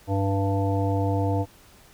harmonic tone with a mistuned harmonic, 98 Hz, G2, in tune, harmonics 1 / 3 / 5 / 7 / 9, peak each -23 / -28 / -30 / -31 / -33 dBFS, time 0.07-1.46 s, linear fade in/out 50 ms, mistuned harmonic 1, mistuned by +20 cents, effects pink hiss -53 dBFS RMS until 1.93 s

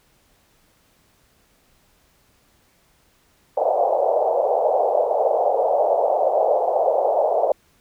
pink band-pass noise, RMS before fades -19 dBFS, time 3.57-7.52 s, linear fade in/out 2 ms, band 500 to 770 Hz, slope 48 dB/octave, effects pink hiss -60 dBFS RMS until 7.8 s

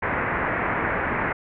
white low-pass noise, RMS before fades -25 dBFS, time 0.02-1.33 s, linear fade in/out 10 ms, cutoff 2100 Hz, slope 48 dB/octave, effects none

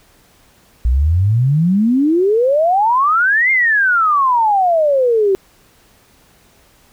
sine exponential two-way sweep, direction up then down, 57.7 to 2140 to 375.7 Hz, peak -10 dBFS, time 0.85-5.35 s, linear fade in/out 0 ms, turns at 3.51 s, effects pink hiss -51 dBFS RMS until 6.92 s

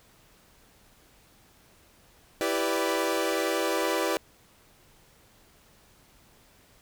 sawtooth chord, E minor seventh, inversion none, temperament equal with one note detuned, 329.6 / 392 / 493.9 / 582.6 Hz, E4 / G4 / B4 / D5, 0 / 0 / 0 / -14 cents, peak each -27 dBFS, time 2.41-4.17 s, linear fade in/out 0 ms, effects pink hiss -59 dBFS RMS until 6.81 s

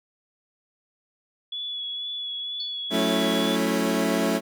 sine tone with vibrato, 3400 Hz, G#7, 40 cents sharp, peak -29 dBFS, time 1.52-3.56 s, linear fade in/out 5 ms, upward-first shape sine, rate 2.1 Hz, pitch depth 20 cents each way
sine tone with exponential decay, 4435 Hz, C#8, in tune, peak -29 dBFS, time 2.6-2.85 s, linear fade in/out 2 ms, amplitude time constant 53 ms
25% pulse chord, F# minor seventh, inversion none, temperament equal with one note detuned, 182.13 / 220 / 277.2 / 329.6 Hz, F#3 / A3 / C#4 / E4, -27 / 0 / 0 / 0 cents, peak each -25 / -22 / -23 / -25 dBFS, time 2.9-4.41 s, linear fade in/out 50 ms
effects none

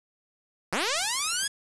5% pulse linear sweep, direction up, 146.83 to 1700 Hz, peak -14 dBFS, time 0.72-1.48 s, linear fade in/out 10 ms, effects resampled to 24000 Hz + 7-bit

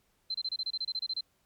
sine tone bursts, 4100 Hz, C8, 36 cents flat, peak -30 dBFS, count 13, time 0.3-1.209 s, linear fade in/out 5 ms, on 45 ms, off 27 ms, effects pink hiss -72 dBFS RMS until 1.45 s + MP3 96 kbps

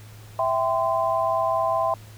sine chord, C major, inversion first, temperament equal with one note detuned, 659.3 / 784 / 1030.3 Hz, E5 / G5 / C6, 0 / 0 / -27 cents, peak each -23 / -27 / -24 dBFS, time 0.39-1.94 s, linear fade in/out 2 ms, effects added 107 Hz sine -42 dBFS peak until 2.17 s + pink hiss -50 dBFS RMS until 2.17 s

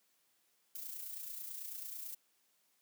violet noise with amplitude modulation, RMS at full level -43 dBFS, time 0.75-2.15 s, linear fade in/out 5 ms, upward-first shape sine, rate 29.1 Hz, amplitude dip 50%, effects white hiss -75 dBFS RMS until 2.81 s + high-pass 150 Hz 12 dB/octave

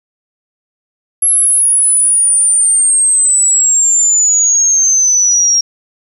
sine exponential sweep, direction down, 11175 to 5588 Hz, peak -7 dBFS, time 1.22-5.61 s, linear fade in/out 5 ms, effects 7-bit

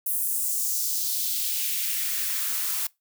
blue noise with high-pass filter sweep, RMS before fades -27 dBFS, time 0.06-2.87 s, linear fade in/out 5 ms, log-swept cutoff 11000 to 890 Hz, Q 1.6, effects noise-tail reverb RT60 0.2 s tail -23 dB re dry

